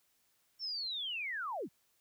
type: linear sweep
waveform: sine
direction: down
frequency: 5480 to 116.54 Hz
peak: -36 dBFS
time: 0.59-1.69 s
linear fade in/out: 50 ms
effects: white hiss -74 dBFS RMS until 2 s